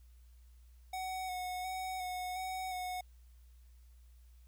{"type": "tone with vibrato", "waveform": "square", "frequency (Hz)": 740, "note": "F#5", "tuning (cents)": 0, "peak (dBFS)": -38, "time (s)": [0.93, 3.01], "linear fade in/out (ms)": 5, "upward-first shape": "square", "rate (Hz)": 1.4, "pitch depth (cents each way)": 20, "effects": ["added 60 Hz sine -56 dBFS peak until 4.47 s", "white hiss -74 dBFS RMS until 4.47 s"]}